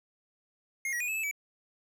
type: tone with pitch steps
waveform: square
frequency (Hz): 2139 / 1913 / 2459 / 2601 / 2617 / 2293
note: C7 / A#6 / D#7 / E7 / E7 / D7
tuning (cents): +38 / +44 / -21 / -24 / -13 / -42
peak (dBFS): -31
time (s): 0.85-1.312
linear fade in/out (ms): 2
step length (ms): 77
effects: none